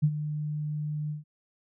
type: tone with ADSR envelope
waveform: sine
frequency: 150.5 Hz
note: D3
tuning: 43 cents sharp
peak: -17 dBFS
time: 0.02-1.24 s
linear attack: 20 ms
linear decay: 60 ms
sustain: -12 dB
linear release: 140 ms
effects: none